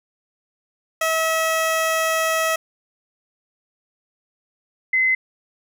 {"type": "tone pair in turn", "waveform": ["15% pulse", "sine"], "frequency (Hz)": [645, 2048], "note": ["E5", "C7"], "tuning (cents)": [-38, -38], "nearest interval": "octave + minor sixth", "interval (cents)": 2000, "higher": "second", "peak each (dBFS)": [-12, -15], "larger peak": "first", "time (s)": [[1.01, 2.56], [4.93, 5.15]], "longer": "first", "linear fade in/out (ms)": 5, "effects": []}